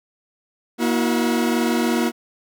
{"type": "tone cluster", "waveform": "40% pulse", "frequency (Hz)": [237.3, 323.8, 366.9], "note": ["A#3", "E4", "F#4"], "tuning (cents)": [31, -31, -15], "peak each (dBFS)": [-19, -23, -24], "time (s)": [0.78, 2.12], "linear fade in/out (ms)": 50, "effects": []}